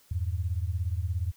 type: beating tone pair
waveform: sine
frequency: 82.41 / 99.41 Hz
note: E2 / G2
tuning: 0 / +25 cents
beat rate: 17 Hz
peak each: -29 / -31 dBFS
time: 0.11-1.32 s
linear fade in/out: 5 ms
effects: white hiss -61 dBFS RMS until 1.36 s